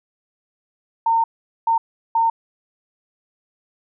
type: tone bursts at uneven times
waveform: sine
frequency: 912 Hz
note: A#5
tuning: 38 cents flat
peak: -14 dBFS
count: 3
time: 1.06-1.24 / 1.67-1.78 / 2.15-2.3 s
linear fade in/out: 5 ms
effects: none